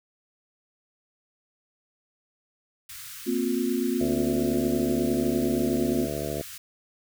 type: band-stop noise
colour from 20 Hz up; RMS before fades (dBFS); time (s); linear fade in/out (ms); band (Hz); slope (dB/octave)
white; -41; 2.89-6.58; 5; 140 to 1200; 48
type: chord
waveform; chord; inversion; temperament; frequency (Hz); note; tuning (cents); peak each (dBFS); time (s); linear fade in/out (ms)
sine; Bb suspended second; none; equal with one note detuned; 233.1 / 261.6 / 355.9; Bb3 / C4 / F4; 0 / 0 / +33; -28 / -27 / -28; 3.26-6.07; 20
type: harmonic tone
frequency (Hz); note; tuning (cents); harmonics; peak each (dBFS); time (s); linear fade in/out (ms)
73.42; D2; 0; 1 / 2 / 3 / 4 / 5 / 6 / 7 / 8 / 9; -39 / -36 / -40 / -37 / -36 / -37 / -37 / -39 / -35; 4-6.42; 10
effects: none